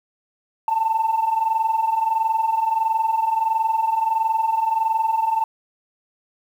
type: tone pair together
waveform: sine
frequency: 875 / 896.5 Hz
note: A5 / A5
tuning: -10 / +32 cents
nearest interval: unison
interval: 42 cents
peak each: -22 / -18 dBFS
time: 0.68-5.44 s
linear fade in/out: 2 ms
effects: tanh soft clip ceiling -12 dBFS + 8-bit